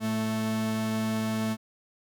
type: tone pair together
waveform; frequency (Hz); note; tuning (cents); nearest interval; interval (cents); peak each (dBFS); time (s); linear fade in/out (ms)
45% pulse; 111.05 / 220; A2 / A3; +16 / 0; octave; 1184; -35 / -27; 0-1.57; 50
effects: none